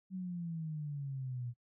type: exponential sweep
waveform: sine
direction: down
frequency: 190 to 118.7 Hz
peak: -37 dBFS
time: 0.1-1.54 s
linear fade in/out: 50 ms
effects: noise-tail reverb RT60 0.1 s tail -24 dB re dry